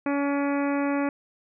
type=harmonic tone with a mistuned harmonic; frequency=282.9 Hz; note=C#4; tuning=35 cents sharp; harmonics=1 / 2 / 3 / 4 / 5 / 6 / 7 / 8 / 9; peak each=-24 / -30 / -34 / -36 / -38 / -40 / -41 / -42 / -43 dBFS; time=0.06-1.09 s; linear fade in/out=2 ms; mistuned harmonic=9; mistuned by=-27 cents; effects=none